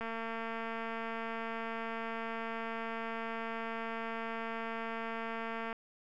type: click train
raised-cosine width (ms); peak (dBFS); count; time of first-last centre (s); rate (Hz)
0.5; -25; 1299; 0.01-5.728; 227
effects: none